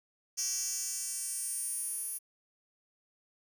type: tone with high-pass filter sweep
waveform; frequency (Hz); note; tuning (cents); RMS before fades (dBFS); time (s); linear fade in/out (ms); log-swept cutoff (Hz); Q
10% pulse; 385.7; G4; -28; -36; 0.37-2.19; 20; 6100 to 11000; 4.2
effects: none